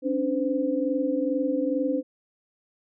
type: tone cluster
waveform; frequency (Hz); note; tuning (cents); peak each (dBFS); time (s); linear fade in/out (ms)
sine; 271.6 / 293.9 / 512; C#4 / D4 / C5; -35 / +1 / -38; -27; 0.02-2.03; 50
effects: none